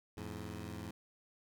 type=tone pair together; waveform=15% pulse; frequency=84.8 / 106.1 Hz; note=E2 / G#2; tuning=+50 / +38 cents; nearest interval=major third; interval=388 cents; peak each=-39 / -39 dBFS; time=0.17-0.91 s; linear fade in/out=5 ms; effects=none